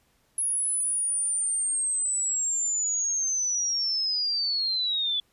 sine linear sweep, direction down, 10548 to 3432 Hz, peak -24 dBFS, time 0.38-5.2 s, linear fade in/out 2 ms, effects pink hiss -67 dBFS RMS until 5.32 s + resampled to 32000 Hz

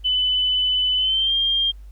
sine tone with pitch glide, 3005 to 3202 Hz, F#7 to G7, +26 to +36 cents, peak -17 dBFS, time 0.04-1.72 s, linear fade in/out 20 ms, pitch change +110 cents, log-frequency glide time 0.97-1.34 s, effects added 50 Hz sine -37 dBFS peak until 1.91 s + pink hiss -62 dBFS RMS until 1.91 s

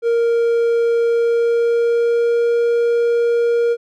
triangle tone with pitch glide, 466.2 to 470.5 Hz, A#4 to A#4, 0 to +16 cents, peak -11 dBFS, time 0.02-3.77 s, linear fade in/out 50 ms, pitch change +16 cents, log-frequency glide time 1.03-2.57 s, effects none

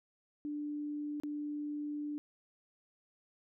sine tone with dropouts, 295.2 Hz, D4, 9 cents sharp, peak -36 dBFS, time 0.45-2.18 s, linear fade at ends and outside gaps 0 ms, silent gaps 1.2-1.235 s, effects none

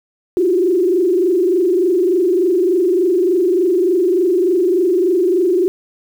sine tone with frequency modulation, 361 Hz, F#4, 43 cents flat, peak -11 dBFS, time 0.37-5.68 s, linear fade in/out 0 ms, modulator 23.4 Hz, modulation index 1.2, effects 7-bit

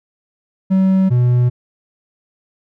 triangle tone pair in turn, 190 / 122.99 Hz, F#3 / B2, +46 / -7 cents, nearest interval minor sixth, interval 753 cents, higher first, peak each -8 dBFS, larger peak neither, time 0.7-1.1 / 1.1-1.5 s, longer neither, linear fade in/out 20 ms, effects none

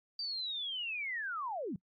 sine linear sweep, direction down, 4699 to 150 Hz, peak -35 dBFS, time 0.19-1.76 s, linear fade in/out 2 ms, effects noise-tail reverb RT60 0.1 s tail -23 dB re dry + MP3 48 kbps

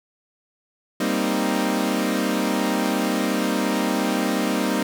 sawtooth chord, C minor seventh, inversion second, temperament equal, 196 / 233.1 / 261.6 / 311.1 Hz, G3 / Bb3 / C4 / Eb4, 0 / 0 / 0 / 0 cents, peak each -22 dBFS, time 1-4.83 s, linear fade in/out 5 ms, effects none

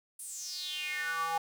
square tone with high-pass filter sweep, 164.81 Hz, E3, in tune, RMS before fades -36 dBFS, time 0.19-1.38 s, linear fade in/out 5 ms, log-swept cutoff 10000 to 810 Hz, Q 6.4, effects none

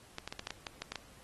clicks, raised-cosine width 0.2 ms, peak -21 dBFS, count 10, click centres 0.184 / 0.276 / 0.325 / 0.394 / 0.471 / 0.506 / 0.668 / 0.82 / 0.92 / 0.957 s, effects pink hiss -59 dBFS RMS until 1.23 s + AAC 32 kbps

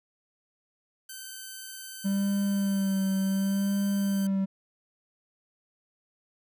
5% pulse tone with pitch glide, 1539 to 1549.7 Hz, G6 to G6, -32 to -20 cents, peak -29 dBFS, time 1.09-4.27 s, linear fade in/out 5 ms, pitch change +12 cents, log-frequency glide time 2.09-3.92 s
triangle tone with vibrato, 196 Hz, G3, in tune, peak -22 dBFS, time 2.04-4.46 s, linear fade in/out 20 ms, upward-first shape sine, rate 0.69 Hz, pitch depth 33 cents each way
effects none

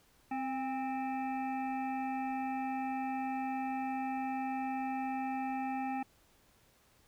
harmonic tone with a mistuned harmonic, 261.6 Hz, C4, in tune, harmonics 1 / 3 / 5 / 7 / 9 / 10, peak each -37 / -36 / -51 / -50 / -51 / -52 dBFS, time 0.31-6.03 s, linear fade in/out 5 ms, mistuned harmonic 3, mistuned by +38 cents, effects pink hiss -67 dBFS RMS until 7.07 s

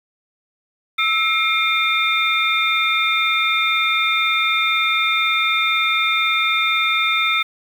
sine tone cluster, 1311 / 2133 / 2389 / 3611 Hz, E6 / C7 / D7 / A7, -10 / +33 / +29 / +44 cents, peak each -21 dBFS, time 0.98-7.43 s, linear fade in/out 10 ms, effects 7-bit

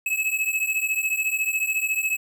square beating tone pair, 2573 / 2587 Hz, E7 / E7, -43 / -33 cents, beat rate 14 Hz, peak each -27 / -25 dBFS, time 0.06-2.17 s, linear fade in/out 5 ms, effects none

